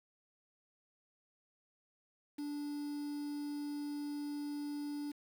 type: tone with quantisation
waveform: triangle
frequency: 291.6 Hz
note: D4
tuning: 12 cents flat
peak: -36 dBFS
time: 2.38-5.12 s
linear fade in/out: 10 ms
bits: 9
effects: none